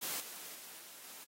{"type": "noise with level steps", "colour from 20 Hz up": "white", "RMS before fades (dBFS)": [-39, -48, -51, -53, -51], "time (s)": [0.01, 1.25], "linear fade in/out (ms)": 20, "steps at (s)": [0.2, 0.55, 0.79, 1.04], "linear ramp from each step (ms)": 5, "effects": ["high-pass 200 Hz 12 dB/octave", "AAC 48 kbps"]}